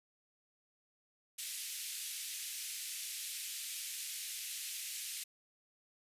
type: band-pass noise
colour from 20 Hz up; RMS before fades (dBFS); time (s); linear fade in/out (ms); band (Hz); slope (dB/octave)
white; -43; 1.38-5.24; 10; 2200 to 13000; 24
effects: resampled to 32000 Hz